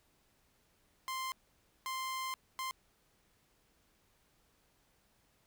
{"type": "tone bursts at uneven times", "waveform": "sawtooth", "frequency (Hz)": 1046.5, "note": "C6", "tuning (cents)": 0, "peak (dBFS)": -33, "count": 3, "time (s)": [[1.08, 1.32], [1.86, 2.34], [2.59, 2.71]], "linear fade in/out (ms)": 0, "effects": ["pink hiss -72 dBFS RMS until 5.46 s"]}